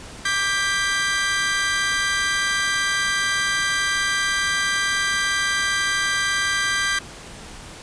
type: chord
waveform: sawtooth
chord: G major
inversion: second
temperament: equal with one note detuned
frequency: 1174.7 / 1588 / 1975.5 Hz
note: D6 / G6 / B6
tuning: 0 / +22 / 0 cents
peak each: -24 / -18 / -22 dBFS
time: 0.25-6.99 s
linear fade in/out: 5 ms
effects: pink hiss -39 dBFS RMS until 7.82 s + resampled to 22050 Hz